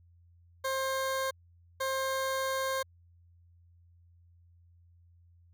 20% pulse tone bursts at uneven times, 531 Hz, C5, 25 cents sharp, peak -25 dBFS, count 2, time 0.64-1.31 / 1.8-2.83 s, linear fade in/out 10 ms, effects added 86 Hz sine -58 dBFS peak until 5.53 s

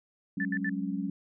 sine chord, F# suspended second, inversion none, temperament equal with one note detuned, 185 / 204.2 / 277.2 Hz, F#3 / G#3 / C#4, 0 / -29 / 0 cents, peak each -34 dBFS, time 0.37-1.1 s, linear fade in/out 5 ms
sine tone bursts, 1760 Hz, A6, in tune, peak -30 dBFS, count 3, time 0.4-0.694 s, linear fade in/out 2 ms, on 50 ms, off 72 ms
effects none

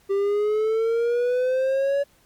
triangle exponential sweep, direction up, 392 to 568 Hz, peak -17 dBFS, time 0.09-2.04 s, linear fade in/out 20 ms, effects pink hiss -59 dBFS RMS until 2.25 s + MP3 96 kbps

